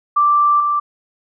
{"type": "tone with level steps", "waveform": "sine", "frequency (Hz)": 1174, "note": "D6", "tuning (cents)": -1, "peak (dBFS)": [-10, -14], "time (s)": [0.16, 0.8], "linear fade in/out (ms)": 10, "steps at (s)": 0.6, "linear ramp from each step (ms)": 2, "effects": []}